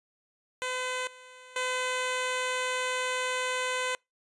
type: tone with level steps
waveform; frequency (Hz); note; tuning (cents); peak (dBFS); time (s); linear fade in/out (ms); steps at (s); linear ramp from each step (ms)
10% pulse; 508; B4; +49; -22 / -40 / -20; 0.62-3.95; 0; 1.07 / 1.56; 2
effects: noise-tail reverb RT60 0.2 s tail -26 dB re dry + resampled to 24000 Hz